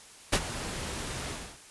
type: noise with ADSR envelope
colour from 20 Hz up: pink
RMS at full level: -22 dBFS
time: 0.32-1.59 s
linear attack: 15 ms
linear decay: 58 ms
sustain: -14 dB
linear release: 310 ms
effects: white hiss -51 dBFS RMS until 1.7 s + resampled to 24000 Hz